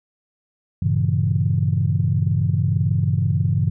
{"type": "chord", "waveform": "sine", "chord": "G diminished seventh", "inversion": "none", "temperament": "equal", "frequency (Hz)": [98, 116.54, 138.59, 164.81], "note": ["G2", "Bb2", "Db3", "Fb3"], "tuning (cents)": [0, 0, 0, 0], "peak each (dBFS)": [-20, -23, -21, -23], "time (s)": [0.82, 3.7], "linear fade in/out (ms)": 5, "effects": ["tanh soft clip ceiling -6 dBFS"]}